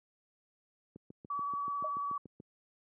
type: click train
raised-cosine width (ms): 3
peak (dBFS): -34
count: 11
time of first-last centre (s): 0.96-2.401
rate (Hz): 6.94
type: tone with vibrato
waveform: sine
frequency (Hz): 1141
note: C#6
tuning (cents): +50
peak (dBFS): -33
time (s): 1.3-2.18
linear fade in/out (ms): 5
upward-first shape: sine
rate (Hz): 18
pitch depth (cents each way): 17
type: tone with exponential decay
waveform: sine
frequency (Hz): 622.3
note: D#5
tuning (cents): 0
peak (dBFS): -33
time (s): 1.84-1.93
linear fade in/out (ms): 5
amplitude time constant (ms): 18
effects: high-pass 150 Hz 12 dB/octave